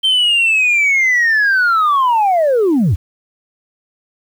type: linear sweep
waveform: sine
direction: down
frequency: 3139 to 66 Hz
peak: -8 dBFS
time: 0.03-2.96 s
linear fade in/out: 20 ms
effects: tanh soft clip ceiling -8 dBFS + 7-bit